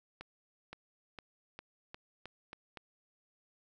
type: accelerating click train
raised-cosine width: 0.3 ms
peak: -29 dBFS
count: 8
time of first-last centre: 0.21-2.772 s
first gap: 520 ms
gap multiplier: 0.88
effects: none